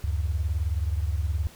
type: beating tone pair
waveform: sine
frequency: 73 / 92 Hz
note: D2 / F#2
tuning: -10 / -9 cents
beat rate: 19 Hz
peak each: -25 / -29 dBFS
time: 0.04-1.47 s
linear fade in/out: 0 ms
effects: pink hiss -50 dBFS RMS until 1.55 s